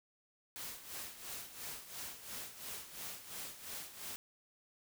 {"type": "noise with tremolo", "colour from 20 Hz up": "white", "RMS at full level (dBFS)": -44, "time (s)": [0.56, 4.16], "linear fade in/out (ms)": 0, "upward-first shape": "sine", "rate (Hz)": 2.9, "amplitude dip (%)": 70, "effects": []}